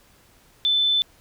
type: tone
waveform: sine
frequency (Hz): 3520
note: A7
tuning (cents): 0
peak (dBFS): -17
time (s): 0.65-1.02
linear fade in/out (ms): 0
effects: pink hiss -56 dBFS RMS until 1.2 s